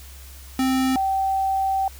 square / sine tone pair in turn, 261.6 / 773.6 Hz, C4 / G5, 0 / -23 cents, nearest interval octave + perfect fifth, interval 1877 cents, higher second, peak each -19 dBFS, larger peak neither, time 0.59-0.96 / 0.96-1.88 s, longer second, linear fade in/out 2 ms, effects added 67 Hz sine -40 dBFS peak until 1.99 s + white hiss -46 dBFS RMS until 1.99 s

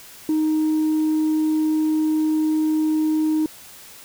sine tone, 311.1 Hz, D#4, in tune, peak -15 dBFS, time 0.29-3.46 s, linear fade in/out 2 ms, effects tanh soft clip ceiling -15 dBFS + white hiss -43 dBFS RMS until 4.04 s

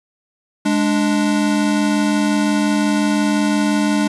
square tone pair together, 208 / 293.7 Hz, G#3 / D4, +3 / 0 cents, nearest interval tritone, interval 597 cents, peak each -18 dBFS, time 0.65-4.08 s, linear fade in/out 10 ms, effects resampled to 24000 Hz + 7-bit

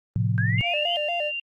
sine chord, F major, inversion first, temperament equal, 110 / 130.81 / 174.61 Hz, A2 / C3 / F3, 0 / 0 / 0 cents, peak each -22 / -26 / -28 dBFS, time 0.16-0.61 s, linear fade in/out 0 ms
sine linear sweep, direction up, 1568 to 3136 Hz, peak -26 dBFS, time 0.38-0.96 s, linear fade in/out 0 ms
sine tone with pitch glide, 2818 to 2781 Hz, F7 to F7, +15 to -8 cents, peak -27 dBFS, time 0.58-1.4 s, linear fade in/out 5 ms, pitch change -23 cents, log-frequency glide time 0.94-1.03 s
triangle tone with vibrato, 644 Hz, E5, 41 cents flat, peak -24 dBFS, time 0.62-1.32 s, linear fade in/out 50 ms, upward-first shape square, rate 4.3 Hz, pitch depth 130 cents each way
effects Opus 32 kbps

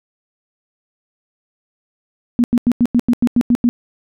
sine tone bursts, 240.3 Hz, B3, 47 cents flat, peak -9 dBFS, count 10, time 2.39-3.69 s, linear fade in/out 0 ms, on 49 ms, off 90 ms, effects none

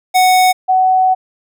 square / sine tone pair in turn, 740 / 748.6 Hz, F#5 / F#5, 0 / +20 cents, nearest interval unison, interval 20 cents, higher second, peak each -8 dBFS, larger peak neither, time 0.14-0.53 / 0.68-1.15 s, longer second, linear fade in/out 20 ms, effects none

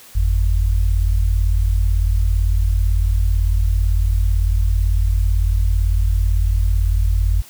sine tone pair together, 48.55 / 86.5 Hz, G1 / F2, -16 / -16 cents, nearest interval minor seventh, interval 1000 cents, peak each -14 / -19 dBFS, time 0.15-7.42 s, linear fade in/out 10 ms, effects white hiss -43 dBFS RMS until 7.49 s

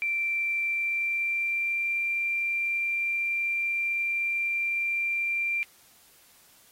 sine tone with pitch glide, 2349 to 2368 Hz, D7 to D7, 0 to +14 cents, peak -25 dBFS, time 0.02-5.63 s, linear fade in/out 0 ms, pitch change +14 cents, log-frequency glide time 0.65-1.99 s, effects white hiss -58 dBFS RMS until 6.71 s + AAC 48 kbps

